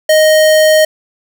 square tone, 622.3 Hz, D#5, in tune, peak -6 dBFS, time 0.09-0.85 s, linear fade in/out 5 ms, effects 8-bit

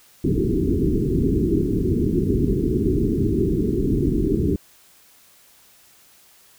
white low-pass noise, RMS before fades -20 dBFS, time 0.24-4.56 s, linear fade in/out 2 ms, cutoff 410 Hz, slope 96 dB/octave, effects white hiss -53 dBFS RMS until 6.58 s

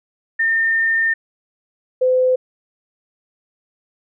sine tone pair in turn, 1813 / 510.4 Hz, A#6 / C5, -49 / -43 cents, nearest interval octave + minor seventh, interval 2194 cents, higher first, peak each -14 / -12 dBFS, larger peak second, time 0.39-1.14 / 2.01-2.36 s, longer first, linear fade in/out 10 ms, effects none

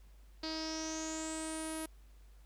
sawtooth tone with low-pass filter sweep, 317.4 Hz, D#4, 35 cents sharp, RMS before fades -40 dBFS, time 0.43-1.86 s, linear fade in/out 5 ms, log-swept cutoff 4600 to 11000 Hz, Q 9.4, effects added 50 Hz sine -55 dBFS peak until 2.45 s + pink hiss -70 dBFS RMS until 2.45 s

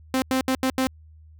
sawtooth tone bursts at uneven times, 261.2 Hz, C4, 3 cents flat, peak -16 dBFS, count 5, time 0.14-0.22 / 0.31-0.41 / 0.48-0.55 / 0.63-0.7 / 0.78-0.87 s, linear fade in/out 0 ms, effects added 78 Hz sine -46 dBFS peak until 1.39 s

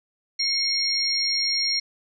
sine tone cluster, 2168 / 4249 / 5570 Hz, C#7 / C8 / F8, -39 / +26 / -5 cents, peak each -31 / -26 / -23 dBFS, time 0.39-1.8 s, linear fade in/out 10 ms, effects none

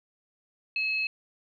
sine tone pair together, 2577 / 4225 Hz, E7 / C8, -40 / +16 cents, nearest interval major sixth, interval 856 cents, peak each -26 / -36 dBFS, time 0.76-1.07 s, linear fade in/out 2 ms, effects none

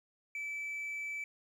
sine tone, 2311 Hz, D7, 28 cents flat, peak -34 dBFS, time 0.35-1.24 s, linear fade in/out 2 ms, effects tanh soft clip ceiling -36 dBFS + 11-bit

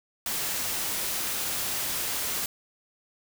white noise, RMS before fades -30 dBFS, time 0.26-2.46 s, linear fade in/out 2 ms, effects none

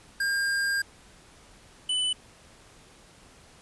square tone pair in turn, 1607 / 2995 Hz, G6 / F#7, +43 / +20 cents, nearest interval major seventh, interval 1077 cents, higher second, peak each -25 dBFS, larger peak neither, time 0.2-0.82 / 1.89-2.13 s, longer first, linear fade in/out 5 ms, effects pink hiss -54 dBFS RMS until 3.61 s + resampled to 24000 Hz

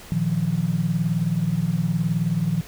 sine chord, Bb suspended fourth, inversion none, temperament equal, 116.54 / 155.56 / 174.61 Hz, Bb2 / Eb3 / F3, 0 / 0 / 0 cents, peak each -28 / -23 / -23 dBFS, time 0.12-2.61 s, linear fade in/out 0 ms, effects pink hiss -43 dBFS RMS until 2.67 s

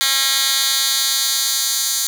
10% pulse tone with high-pass filter sweep, 270.8 Hz, C#4, 40 cents flat, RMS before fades -18 dBFS, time 0.01-2.07 s, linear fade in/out 0 ms, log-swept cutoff 3000 to 5600 Hz, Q 1.3, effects none

